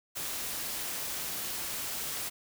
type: noise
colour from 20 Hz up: white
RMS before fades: -36 dBFS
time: 0.15-2.3 s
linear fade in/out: 20 ms
effects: none